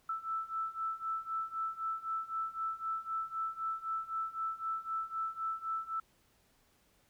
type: beating tone pair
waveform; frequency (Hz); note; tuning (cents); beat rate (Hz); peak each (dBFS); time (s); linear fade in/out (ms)
sine; 1318.5 / 1322.4; E6 / E6; 0 / +5; 3.9; -39 / -37; 0.09-6; 5
effects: pink hiss -70 dBFS RMS until 7.09 s